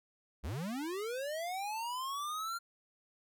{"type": "linear sweep", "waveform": "square", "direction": "up", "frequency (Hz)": [53.9, 1396.9], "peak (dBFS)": -37, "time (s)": [0.43, 2.59], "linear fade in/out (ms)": 20, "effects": []}